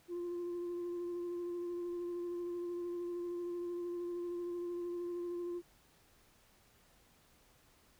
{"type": "tone with vibrato", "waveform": "sine", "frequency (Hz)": 349.2, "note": "F4", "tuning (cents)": 0, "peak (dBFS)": -35, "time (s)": [0.08, 5.62], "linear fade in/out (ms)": 50, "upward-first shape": "sine", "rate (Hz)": 13, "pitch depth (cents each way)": 17, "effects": ["tanh soft clip ceiling -36 dBFS", "pink hiss -67 dBFS RMS until 7.99 s"]}